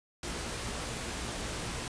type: noise with comb filter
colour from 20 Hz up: pink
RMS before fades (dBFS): -37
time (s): 0.23-1.88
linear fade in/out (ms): 2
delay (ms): 17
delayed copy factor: +0.5
effects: resampled to 22050 Hz